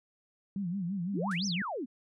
sine tone with vibrato, 185 Hz, F#3, in tune, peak -31 dBFS, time 0.56-1.62 s, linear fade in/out 2 ms, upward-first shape sine, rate 5.9 Hz, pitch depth 160 cents each way
sine exponential two-way sweep, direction up then down, 220 to 6272 to 220 Hz, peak -33 dBFS, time 1.13-1.86 s, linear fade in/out 20 ms, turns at 1.46 s
white noise with exponential decay, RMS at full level -44 dBFS, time 1.31-1.43 s, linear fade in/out 2 ms, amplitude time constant 24 ms
effects resampled to 24000 Hz

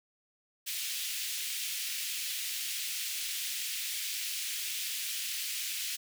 pink high-pass noise, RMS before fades -36 dBFS, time 0.66-5.97 s, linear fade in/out 20 ms, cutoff 2400 Hz, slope 24 dB/octave, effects none

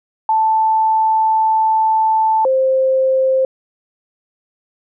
sine tone pair in turn, 880 / 525.8 Hz, A5 / C5, 0 / +8 cents, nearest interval major sixth, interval 892 cents, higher first, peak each -11 dBFS, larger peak neither, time 0.29-2.45 / 2.45-3.45 s, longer first, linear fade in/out 2 ms, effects none

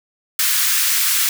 white high-pass noise, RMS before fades -17 dBFS, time 0.39-1.29 s, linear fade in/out 2 ms, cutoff 1300 Hz, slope 24 dB/octave, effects none

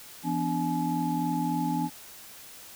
sine tone cluster, 168.6 / 249.6 / 293 / 850 Hz, E3 / B3 / D4 / G#5, +39 / +19 / -4 / +40 cents, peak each -31 dBFS, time 0.23-1.9 s, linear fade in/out 50 ms, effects white hiss -47 dBFS RMS until 2.75 s

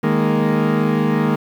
30% pulse chord, D# suspended fourth, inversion none, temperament equal, 155.56 / 207.7 / 233.1 Hz, D#3 / G#3 / A#3, 0 / 0 / 0 cents, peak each -17 / -17 / -16 dBFS, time 0.03-1.36 s, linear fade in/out 10 ms, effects low-pass 2000 Hz 12 dB/octave + 7-bit

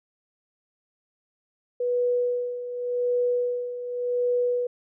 sine tone with tremolo, 489.8 Hz, B4, 14 cents flat, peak -20 dBFS, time 1.8-4.67 s, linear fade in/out 5 ms, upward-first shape sine, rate 0.88 Hz, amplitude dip 70%, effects none

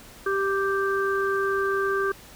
harmonic tone, 392 Hz, G4, in tune, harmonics 1 / 3 / 4, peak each -24 / -28 / -28 dBFS, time 0.26-2.12 s, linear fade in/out 5 ms, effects pink hiss -47 dBFS RMS until 2.35 s

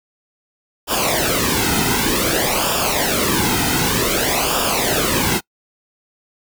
pink noise with flanger, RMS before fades -18 dBFS, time 0.87-5.41 s, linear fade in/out 50 ms, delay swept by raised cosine 0.48 to 1.78 ms, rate 0.54 Hz, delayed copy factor -0.75, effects noise-tail reverb RT60 0.1 s tail -25 dB re dry

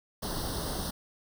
pink noise with comb filter, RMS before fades -34 dBFS, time 0.22-0.91 s, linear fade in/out 10 ms, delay 0.21 ms, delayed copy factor +0.95, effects none

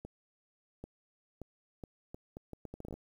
accelerating click train, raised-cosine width 2 ms, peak -30 dBFS, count 15, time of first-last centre 0.05-2.94 s, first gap 790 ms, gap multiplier 0.73, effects 10-bit

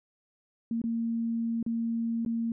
sine tone with dropouts, 230 Hz, A#3, 23 cents flat, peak -27 dBFS, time 0.71-2.52 s, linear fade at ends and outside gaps 2 ms, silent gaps 0.817-0.839 / 1.628-1.663 / 2.25-2.261 s, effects none

